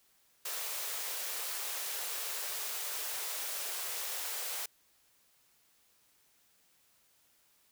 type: high-pass noise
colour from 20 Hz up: white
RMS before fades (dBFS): -38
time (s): 0.45-4.66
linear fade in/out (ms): 5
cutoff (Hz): 400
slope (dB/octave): 48
effects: white hiss -69 dBFS RMS until 7.71 s